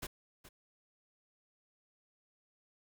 pink noise with echo, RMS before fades -41 dBFS, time 0.02-0.07 s, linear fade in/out 10 ms, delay 420 ms, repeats 1, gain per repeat -14 dB, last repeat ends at 0.49 s, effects none

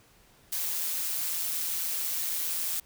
blue noise with amplitude modulation, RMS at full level -29 dBFS, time 0.52-2.8 s, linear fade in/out 5 ms, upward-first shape sine, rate 167 Hz, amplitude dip 45%, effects pink hiss -60 dBFS RMS until 2.85 s

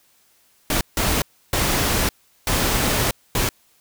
pink noise bursts at uneven times, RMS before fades -20 dBFS, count 5, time 0.7-0.81 / 0.97-1.22 / 1.53-2.09 / 2.47-3.11 / 3.35-3.49 s, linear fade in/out 2 ms, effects white hiss -59 dBFS RMS until 3.8 s

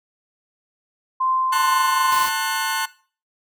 sine tone with tremolo, 1041 Hz, C6, 9 cents flat, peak -17 dBFS, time 1.2-2.26 s, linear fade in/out 10 ms, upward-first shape triangle, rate 2.4 Hz, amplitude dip 25%
sawtooth chord, F# diminished, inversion first, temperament just, 888 / 1065.6 / 1480 Hz, A5 / C6 / F#6, +16 / +31 / 0 cents, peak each -22 dBFS, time 1.52-2.86 s, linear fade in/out 10 ms
white noise, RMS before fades -31 dBFS, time 2.12-2.29 s, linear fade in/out 0 ms
effects noise-tail reverb RT60 0.4 s tail -19 dB re dry

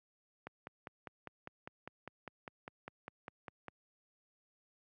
click train, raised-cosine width 0.5 ms, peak -29 dBFS, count 17, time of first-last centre 0.47-3.683 s, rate 4.98 Hz, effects high-pass 100 Hz 12 dB/octave

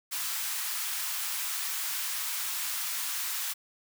white high-pass noise, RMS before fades -33 dBFS, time 0.11-3.54 s, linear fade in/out 20 ms, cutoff 930 Hz, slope 24 dB/octave, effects none

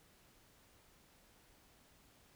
silence, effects pink hiss -67 dBFS RMS until 2.35 s

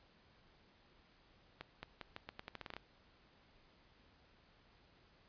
accelerating click train, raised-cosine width 0.3 ms, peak -29 dBFS, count 13, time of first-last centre 1.61-2.766 s, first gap 220 ms, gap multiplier 0.83, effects pink hiss -68 dBFS RMS until 5.28 s + resampled to 11025 Hz

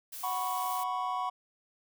blue noise, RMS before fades -42 dBFS, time 0.12-0.84 s, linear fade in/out 10 ms
triangle chord, F# suspended fourth, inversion none, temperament equal, 740 / 987.8 / 1108.7 Hz, F#5 / B5 / C#6, 0 / 0 / 0 cents, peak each -33 dBFS, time 0.23-1.3 s, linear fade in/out 10 ms
effects none

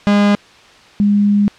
45% pulse / sine tone pair in turn, 204.4 / 204.4 Hz, G#3 / G#3, -27 / -27 cents, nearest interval unison, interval 0 cents, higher neither, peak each -9 dBFS, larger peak neither, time 0.07-0.35 / 1-1.48 s, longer second, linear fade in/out 0 ms, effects white hiss -43 dBFS RMS until 1.58 s + low-pass 4000 Hz 12 dB/octave

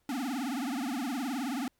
square tone with vibrato, 261.6 Hz, C4, in tune, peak -32 dBFS, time 0.09-1.68 s, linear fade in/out 2 ms, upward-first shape triangle, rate 19 Hz, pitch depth 250 cents each way, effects pink hiss -75 dBFS RMS until 1.79 s

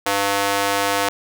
square tone with high-pass filter, 100 Hz, G2, 35 cents sharp, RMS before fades -20 dBFS, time 0.06-1.09 s, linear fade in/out 5 ms, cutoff 640 Hz, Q 0.93, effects none

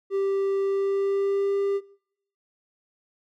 triangle tone with pitch glide, 392 to 397.7 Hz, G4 to G4, 0 to +25 cents, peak -20 dBFS, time 0.1-1.81 s, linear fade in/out 50 ms, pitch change +25 cents, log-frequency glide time 0.61-1.56 s, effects noise-tail reverb RT60 0.7 s tail -22 dB re dry

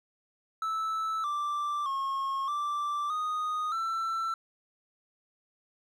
triangle tone with pitch steps, 1312 / 1175 / 1085 / 1173 / 1241 / 1337 Hz, E6 / D6 / C#6 / D6 / D#6 / E6, -9 / +1 / -37 / -2 / -5 / +24 cents, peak -27 dBFS, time 0.62-4.34 s, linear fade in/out 2 ms, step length 620 ms, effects none

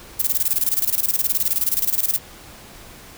violet noise with tremolo, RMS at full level -18 dBFS, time 0.19-2.19 s, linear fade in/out 10 ms, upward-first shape square, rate 19 Hz, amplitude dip 80%, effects pink hiss -42 dBFS RMS until 3.17 s

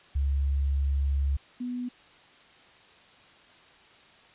sine tone pair in turn, 69.4 / 246.7 Hz, C#2 / B3, +3 / -2 cents, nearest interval octave + minor seventh, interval 2195 cents, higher second, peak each -23 / -30 dBFS, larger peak first, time 0.15-1.37 / 1.6-1.89 s, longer first, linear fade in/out 10 ms, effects white hiss -55 dBFS RMS until 4.34 s + resampled to 8000 Hz

